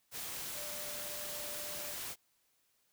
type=tone in noise; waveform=sine; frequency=592 Hz; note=D5; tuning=14 cents sharp; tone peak=-49 dBFS; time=0.53-1.95 s; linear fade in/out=50 ms; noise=white; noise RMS=-42 dBFS; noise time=0.11-2.16 s; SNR=-10 dB; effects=white hiss -75 dBFS RMS until 2.92 s